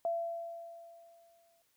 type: tone with exponential decay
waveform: sine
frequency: 675 Hz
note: E5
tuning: 41 cents sharp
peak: -29 dBFS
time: 0.05-1.62 s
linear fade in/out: 1 ms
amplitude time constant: 340 ms
effects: white hiss -74 dBFS RMS until 1.76 s